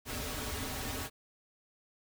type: noise with comb filter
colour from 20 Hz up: pink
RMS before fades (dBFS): -38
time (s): 0.05-1.1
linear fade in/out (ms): 50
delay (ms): 5.8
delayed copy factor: -0.85
effects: none